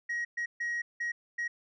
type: tone bursts at uneven times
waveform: sine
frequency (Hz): 1894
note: A#6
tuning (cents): +27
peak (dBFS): -28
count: 5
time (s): 0.09-0.25 / 0.37-0.46 / 0.6-0.82 / 1-1.12 / 1.38-1.48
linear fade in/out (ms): 10
effects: tanh soft clip ceiling -29 dBFS